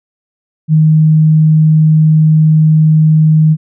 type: tone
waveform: sine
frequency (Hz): 156.2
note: D#3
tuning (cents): +7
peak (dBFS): -4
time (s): 0.68-3.57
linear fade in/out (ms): 50
effects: none